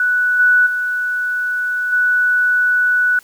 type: tone with level steps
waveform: sine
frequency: 1480 Hz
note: F#6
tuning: in tune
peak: -12 / -8 / -16 / -11 dBFS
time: 0-3.19 s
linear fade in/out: 2 ms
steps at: 0.39 / 0.66 / 1.92 s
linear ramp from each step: 10 ms
effects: white hiss -47 dBFS RMS until 3.23 s + MP3 96 kbps